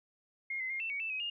sine tone with pitch steps, 2138 / 2051 / 2127 / 2675 / 2246 / 2649 / 2534 / 2833 Hz, C7 / C7 / C7 / E7 / C#7 / E7 / D#7 / F7, +37 / -35 / +28 / +25 / +22 / +8 / +31 / +24 cents, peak -34 dBFS, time 0.5-1.3 s, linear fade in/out 5 ms, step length 100 ms, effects none

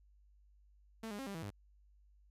sawtooth tone with pitch steps, 223.8 / 204.9 / 269.3 / 198.7 / 163.1 / 101.3 Hz, A3 / G#3 / C#4 / G3 / E3 / G#2, +30 / -23 / -50 / +24 / -18 / -43 cents, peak -38 dBFS, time 1.03-1.504 s, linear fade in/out 5 ms, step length 79 ms, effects added 50 Hz sine -63 dBFS peak until 2.3 s + resampled to 32000 Hz

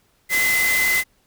sine tone in noise, 2039 Hz, C7, 45 cents flat, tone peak -17 dBFS, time 0.29-1.04 s, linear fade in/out 50 ms, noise white, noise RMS -24 dBFS, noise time 0.29-1.04 s, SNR +4 dB, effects pink hiss -62 dBFS RMS until 1.26 s

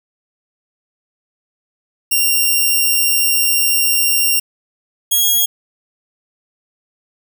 5% pulse tone pair in turn, 2774 / 3299 Hz, F7 / G#7, -12 / -12 cents, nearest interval minor third, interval 300 cents, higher second, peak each -3 dBFS, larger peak neither, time 2.11-4.4 / 5.11-5.46 s, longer first, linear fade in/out 10 ms, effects none

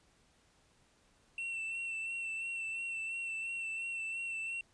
triangle tone with vibrato, 2695 Hz, E7, 38 cents sharp, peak -35 dBFS, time 1.38-4.61 s, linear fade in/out 2 ms, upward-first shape sine, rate 2.9 Hz, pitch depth 26 cents each way, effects pink hiss -69 dBFS RMS until 4.73 s + resampled to 22050 Hz

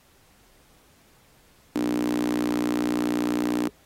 sawtooth tone with high-pass filter, 60.1 Hz, B1, 46 cents flat, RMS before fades -25 dBFS, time 1.75-3.68 s, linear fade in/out 5 ms, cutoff 280 Hz, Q 8.3, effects pink hiss -59 dBFS RMS until 3.85 s + AAC 48 kbps

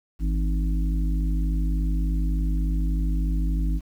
harmonic tone with a mistuned harmonic, 51.7 Hz, G#1, 7 cents flat, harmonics 1 / 3 / 5 / 6, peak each -21 / -31 / -35 / -37 dBFS, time 0.19-3.81 s, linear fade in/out 50 ms, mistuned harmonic 3, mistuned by +110 cents, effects 9-bit

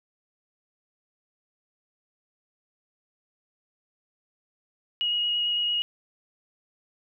sine tone with vibrato, 2889 Hz, F#7, 42 cents flat, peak -23 dBFS, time 5.01-5.82 s, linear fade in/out 0 ms, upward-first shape square, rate 8.9 Hz, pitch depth 8 cents each way, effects none

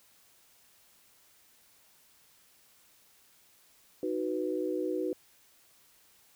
sine chord, B major, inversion first, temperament equal, 311.1 / 370 / 493.9 Hz, D#4 / F#4 / B4, 0 / 0 / 0 cents, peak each -34 / -33 / -35 dBFS, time 4.03-5.13 s, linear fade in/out 2 ms, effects white hiss -63 dBFS RMS until 6.35 s

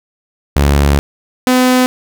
sawtooth tone pair in turn, 71.1 / 253.4 Hz, C#2 / B3, +45 / +45 cents, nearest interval octave + minor seventh, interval 2200 cents, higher second, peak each -4 dBFS, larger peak neither, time 0.56-0.99 / 1.47-1.86 s, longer first, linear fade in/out 0 ms, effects none

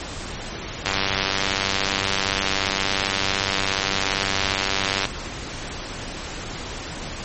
click train, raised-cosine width 0.2 ms, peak -3 dBFS, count 409, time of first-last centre 0.86-5.053 s, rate 97.3 Hz, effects pink hiss -32 dBFS RMS until 7.24 s + MP3 32 kbps

